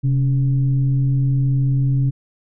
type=tone with frequency modulation; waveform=sine; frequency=132.6 Hz; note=C3; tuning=23 cents sharp; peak=-14 dBFS; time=0.03-2.11 s; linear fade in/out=20 ms; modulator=152 Hz; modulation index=0.38; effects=none